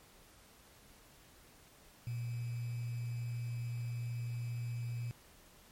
sine tone with sample-and-hold, 119.2 Hz, A#2, 39 cents sharp, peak -36 dBFS, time 2.07-5.11 s, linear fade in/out 0 ms, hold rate 2450 Hz, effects pink hiss -61 dBFS RMS until 5.71 s + MP3 64 kbps

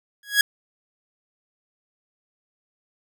sawtooth tone with exponential growth, 1661.2 Hz, G#6, in tune, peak -7 dBFS, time 0.23-0.41 s, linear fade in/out 2 ms, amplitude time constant 37 ms, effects none

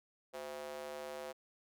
square tone with high-pass filter, 73.8 Hz, D2, 9 cents sharp, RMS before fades -45 dBFS, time 0.33-1.33 s, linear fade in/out 20 ms, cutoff 530 Hz, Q 2.7, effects none

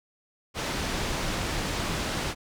pink low-pass noise, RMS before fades -30 dBFS, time 0.54-2.35 s, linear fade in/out 50 ms, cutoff 6600 Hz, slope 12 dB/octave, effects none

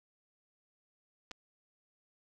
clicks, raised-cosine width 0.2 ms, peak -28 / -26 dBFS, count 2, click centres 1.311 / 1.315 s, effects none

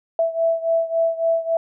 sine beating tone pair, 659.3 / 662.9 Hz, E5 / E5, 0 / +10 cents, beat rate 3.6 Hz, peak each -19 / -22 dBFS, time 0.19-1.57 s, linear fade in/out 2 ms, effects none

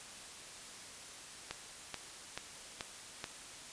click train, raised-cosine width 0.2 ms, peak -21 dBFS, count 5, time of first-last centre 1.51-3.242 s, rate 2.31 Hz, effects white hiss -50 dBFS RMS until 3.72 s + resampled to 22050 Hz

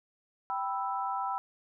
sine chord, E minor, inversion first, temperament equal, 784 / 987.8 / 1318.5 Hz, G5 / B5 / E6, 0 / 0 / 0 cents, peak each -34 / -34 / -36 dBFS, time 0.5-1.38 s, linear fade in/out 0 ms, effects none

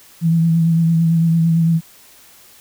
sine tone with vibrato, 165.1 Hz, E3, 3 cents sharp, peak -11 dBFS, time 0.21-1.81 s, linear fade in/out 50 ms, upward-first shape triangle, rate 8.9 Hz, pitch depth 34 cents each way, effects white hiss -46 dBFS RMS until 2.6 s

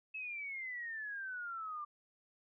sine exponential sweep, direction down, 2608 to 1177 Hz, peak -40 dBFS, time 0.14-1.85 s, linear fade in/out 10 ms, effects none

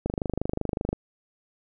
click train, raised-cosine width 2 ms, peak -13 dBFS, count 23, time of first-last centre 0.06-0.93 s, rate 25.3 Hz, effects none

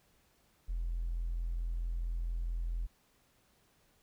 triangle tone, 42.25 Hz, E1, 43 cents sharp, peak -29 dBFS, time 0.68-2.87 s, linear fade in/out 20 ms, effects tanh soft clip ceiling -30 dBFS + pink hiss -70 dBFS RMS until 4.02 s

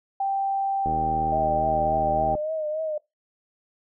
sine tone, 784 Hz, G5, in tune, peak -22 dBFS, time 0.2-2.35 s, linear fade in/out 5 ms
click train, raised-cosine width 2 ms, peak -18 dBFS, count 118, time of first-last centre 0.86-2.352 s, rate 78.4 Hz
sine tone with vibrato, 621 Hz, D#5, 3 cents flat, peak -25 dBFS, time 1.32-2.98 s, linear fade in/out 5 ms, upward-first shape triangle, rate 3.5 Hz, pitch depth 61 cents each way
effects noise-tail reverb RT60 0.2 s tail -22 dB re dry

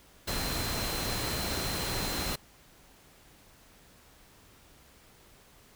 sine tone in noise, 4110 Hz, C8, 32 cents flat, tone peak -39 dBFS, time 0.27-2.36 s, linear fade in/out 10 ms, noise pink, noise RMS -33 dBFS, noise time 0.27-2.36 s, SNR -9 dB, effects pink hiss -58 dBFS RMS until 5.75 s

